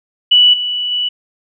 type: tone with level steps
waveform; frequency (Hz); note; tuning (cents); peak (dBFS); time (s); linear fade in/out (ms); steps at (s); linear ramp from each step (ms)
sine; 2956; F#7; -2; -5 / -16 / -14; 0.31-1.09; 10; 0.53 / 0.91; 10
effects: none